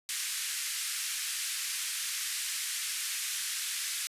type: band-pass noise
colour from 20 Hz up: white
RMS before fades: -35 dBFS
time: 0.09-4.07 s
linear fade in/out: 0 ms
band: 1600 to 11000 Hz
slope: 24 dB/octave
effects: resampled to 32000 Hz